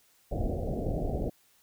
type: low-pass noise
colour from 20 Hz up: pink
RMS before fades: -31 dBFS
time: 0.31-1.3 s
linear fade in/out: 10 ms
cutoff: 740 Hz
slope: 96 dB/octave
effects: white hiss -65 dBFS RMS until 1.62 s